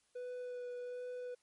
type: tone with vibrato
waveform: triangle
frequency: 493.9 Hz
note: B4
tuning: in tune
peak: -39 dBFS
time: 0.15-1.35 s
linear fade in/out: 10 ms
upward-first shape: sine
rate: 1.3 Hz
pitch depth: 11 cents each way
effects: white hiss -75 dBFS RMS until 1.42 s + MP3 48 kbps